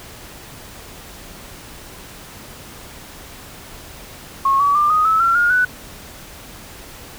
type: tone with pitch steps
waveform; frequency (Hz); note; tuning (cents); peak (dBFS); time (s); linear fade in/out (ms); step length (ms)
sine; 1090 / 1139.6 / 1191.4 / 1245.6 / 1302.2 / 1361.5 / 1423.4 / 1488.1; C#6 / C#6 / D6 / D#6 / E6 / F6 / F6 / F#6; -29 / +48 / +24 / +2 / -22 / -44 / +33 / +9; -12; 4.45-5.65; 5; 150
effects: pink hiss -38 dBFS RMS until 7.18 s